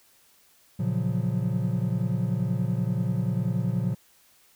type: chord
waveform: triangle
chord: Gb major seventh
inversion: first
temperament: equal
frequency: 116.54 / 138.59 / 174.61 / 185 Hz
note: Bb2 / Db3 / F3 / Gb3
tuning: 0 / 0 / 0 / 0 cents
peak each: -26 / -28 / -27 / -29 dBFS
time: 0.79-3.95 s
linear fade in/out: 10 ms
effects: white hiss -60 dBFS RMS until 4.55 s